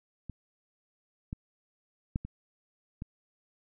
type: clicks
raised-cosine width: 5 ms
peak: -27 / -23 / -17 / -26 / -25 dBFS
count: 5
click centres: 0.297 / 1.329 / 2.159 / 2.25 / 3.021 s
effects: none